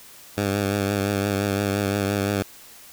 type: tone with vibrato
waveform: 10% pulse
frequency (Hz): 100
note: G2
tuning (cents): +35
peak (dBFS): -13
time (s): 0.37-2.43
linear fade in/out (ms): 10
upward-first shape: triangle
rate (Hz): 5.8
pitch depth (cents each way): 48
effects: white hiss -46 dBFS RMS until 2.92 s